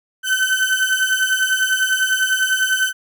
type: beating tone pair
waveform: 35% pulse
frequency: 1522 / 1532 Hz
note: F#6 / G6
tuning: +48 / -40 cents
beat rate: 10 Hz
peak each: -17 dBFS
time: 0.23-2.93 s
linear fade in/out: 50 ms
effects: none